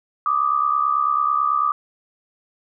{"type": "tone pair together", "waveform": "sine", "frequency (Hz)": [1174.7, 1243.8], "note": ["D6", "D#6"], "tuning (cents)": [0, -1], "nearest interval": "minor second", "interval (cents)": 99, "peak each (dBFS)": [-19, -20], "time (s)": [0.26, 1.72], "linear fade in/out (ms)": 2, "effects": []}